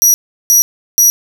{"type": "tone bursts", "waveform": "sawtooth", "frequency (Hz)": 5800, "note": "F#8", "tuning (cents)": -35, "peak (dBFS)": -3, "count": 3, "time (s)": [0.02, 1.1], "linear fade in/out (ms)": 0, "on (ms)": 120, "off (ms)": 360, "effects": []}